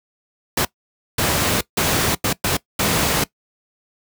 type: noise bursts at uneven times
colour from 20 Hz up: pink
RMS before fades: -18 dBFS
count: 6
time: 0.57-0.65 / 1.18-1.61 / 1.77-2.15 / 2.24-2.33 / 2.44-2.57 / 2.79-3.24 s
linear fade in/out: 5 ms
effects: noise-tail reverb RT60 0.1 s tail -20 dB re dry + high-pass 80 Hz 12 dB/octave